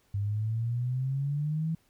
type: exponential sweep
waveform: sine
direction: up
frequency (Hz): 99 to 164.2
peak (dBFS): -27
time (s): 0.14-1.75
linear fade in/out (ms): 5
effects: pink hiss -68 dBFS RMS until 1.89 s